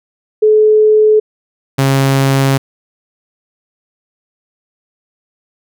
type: tone pair in turn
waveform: sine / sawtooth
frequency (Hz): 429.3 / 135.89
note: A4 / C#3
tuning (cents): -43 / -34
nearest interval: octave + minor sixth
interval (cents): 1991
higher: first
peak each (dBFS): -5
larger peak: neither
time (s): 0.42-1.2 / 1.78-2.58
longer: second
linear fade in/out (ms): 10
effects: none